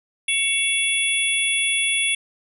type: tone cluster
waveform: sine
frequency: 2232 / 2708 / 3399 / 9870 Hz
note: C#7 / E7 / G#7 / D#9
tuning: +11 / +46 / +39 / -15 cents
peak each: -24 dBFS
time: 0.28-2.15 s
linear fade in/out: 5 ms
effects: none